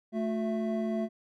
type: tone cluster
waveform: triangle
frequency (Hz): 220 / 362.4 / 664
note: A3 / F#4 / E5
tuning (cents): 0 / -36 / +12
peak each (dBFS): -28 / -34 / -33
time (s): 0.12-1.09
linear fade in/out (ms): 50
effects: none